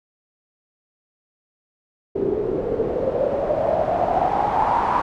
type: noise with low-pass filter sweep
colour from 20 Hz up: white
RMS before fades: -21 dBFS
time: 2.15-5.02 s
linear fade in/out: 10 ms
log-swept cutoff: 380 to 990 Hz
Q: 7.3
effects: none